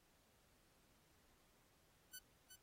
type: tone with echo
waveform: 5% pulse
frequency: 1502 Hz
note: F#6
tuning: 26 cents sharp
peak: -40 dBFS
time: 2.13-2.19 s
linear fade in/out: 10 ms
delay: 370 ms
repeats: 1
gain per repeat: -7 dB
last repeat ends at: 2.56 s
effects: pink hiss -75 dBFS RMS until 2.62 s + AAC 48 kbps